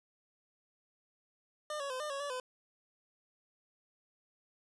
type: tone with pitch steps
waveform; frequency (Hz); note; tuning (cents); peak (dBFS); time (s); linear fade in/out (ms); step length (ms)
25% pulse; 603 / 559 / 513 / 602 / 554 / 574 / 507; D5 / C#5 / C5 / D5 / C#5 / D5 / B4; +46 / +14 / -34 / +43 / -1 / -40 / +45; -33; 1.7-2.4; 2; 100
effects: resampled to 24000 Hz